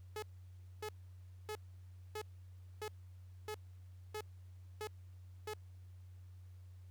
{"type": "tone bursts", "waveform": "sawtooth", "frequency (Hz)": 426.7, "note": "G#4", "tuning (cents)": 47, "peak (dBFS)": -37, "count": 9, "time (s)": [0.16, 5.536], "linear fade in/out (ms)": 2, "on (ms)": 64, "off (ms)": 600, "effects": ["added 91 Hz sine -52 dBFS peak until 6.9 s", "pink hiss -75 dBFS RMS until 6.9 s"]}